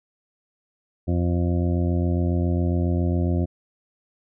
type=harmonic tone; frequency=87.31 Hz; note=F2; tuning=in tune; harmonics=1 / 2 / 3 / 4 / 6 / 7 / 8; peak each=-21 / -26 / -28 / -30 / -37 / -36 / -40 dBFS; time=1.07-3.46 s; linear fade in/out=20 ms; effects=none

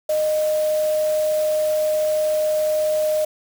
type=tone in noise; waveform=sine; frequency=615 Hz; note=D#5; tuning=20 cents flat; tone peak=-17 dBFS; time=0.09-3.25 s; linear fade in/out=5 ms; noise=white; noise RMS=-35 dBFS; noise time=0.09-3.25 s; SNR=+15 dB; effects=none

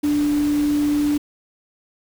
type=tone in noise; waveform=sine; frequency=293.7 Hz; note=D4; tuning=in tune; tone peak=-16 dBFS; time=0.03-1.18 s; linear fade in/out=10 ms; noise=pink; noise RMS=-34 dBFS; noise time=0.03-1.18 s; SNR=+15 dB; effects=none

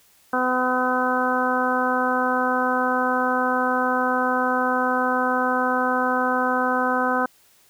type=harmonic tone; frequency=253.2 Hz; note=B3; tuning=43 cents sharp; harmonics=1 / 2 / 3 / 4 / 5 / 6; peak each=-26 / -26 / -26 / -26 / -26 / -26 dBFS; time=0.33-7.26 s; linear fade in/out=5 ms; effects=white hiss -57 dBFS RMS until 7.69 s

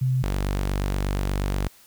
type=tone pair in turn; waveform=sine / sawtooth; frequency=129.1 / 48.36 Hz; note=C3 / G1; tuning=-23 / -23 cents; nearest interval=octave + perfect fourth; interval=1700 cents; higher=first; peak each=-19 dBFS; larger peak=neither; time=0.01-0.23 / 0.23-1.68 s; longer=second; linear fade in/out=10 ms; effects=white hiss -53 dBFS RMS until 1.86 s

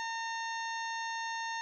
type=harmonic tone with a mistuned harmonic; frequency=912 Hz; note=A#5; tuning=38 cents flat; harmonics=1 / 2 / 3 / 4 / 5 / 6 / 7; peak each=-37 / -39 / -48 / -48 / -49 / -52 / -49 dBFS; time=0-1.61 s; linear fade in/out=0 ms; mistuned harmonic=5; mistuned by=-97 cents; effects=none

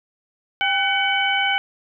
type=harmonic tone with a mistuned harmonic; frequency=754 Hz; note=F#5; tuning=32 cents sharp; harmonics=1 / 2 / 3 / 4; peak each=-23 / -23 / -23 / -23 dBFS; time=0.61-1.58 s; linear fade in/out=0 ms; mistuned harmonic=1; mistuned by=+90 cents; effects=none

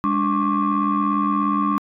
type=tone cluster; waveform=sine; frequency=204 / 291 / 1083 / 1160 Hz; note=G#3 / D4 / C#6 / D6; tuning=-31 / -16 / -41 / -22 cents; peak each=-22 dBFS; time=0.04-1.78 s; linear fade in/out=0 ms; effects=tanh soft clip ceiling -11 dBFS

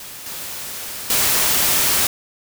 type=noise with level steps; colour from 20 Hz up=white; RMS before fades=-35 / -30 / -17 dBFS; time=0-2.07 s; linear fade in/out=2 ms; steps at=0.26 / 1.1 s; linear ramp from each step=2 ms; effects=none

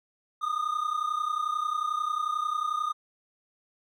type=tone pair together; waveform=triangle; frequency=1213.3 / 1244.5 Hz; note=D#6 / D#6; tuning=-44 / 0 cents; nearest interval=unison; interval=44 cents; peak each=-27 / -29 dBFS; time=0.41-2.93 s; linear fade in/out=20 ms; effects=none

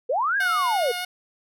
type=linear two-way sweep; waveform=sine; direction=up then down; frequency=442.5 to 1661.2 to 442.5 Hz; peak=-20 dBFS; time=0.09-0.92 s; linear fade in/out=10 ms; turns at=0.37 s
type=tone with vibrato; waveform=10% pulse; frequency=722 Hz; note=F#5; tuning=43 cents flat; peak=-19 dBFS; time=0.4-1.05 s; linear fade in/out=5 ms; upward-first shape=triangle; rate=6.6 Hz; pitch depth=15 cents each way
effects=none

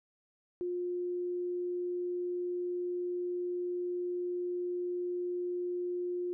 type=tone; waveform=sine; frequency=355.4 Hz; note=F4; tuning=30 cents sharp; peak=-32 dBFS; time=0.61-6.33 s; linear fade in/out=0 ms; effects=none

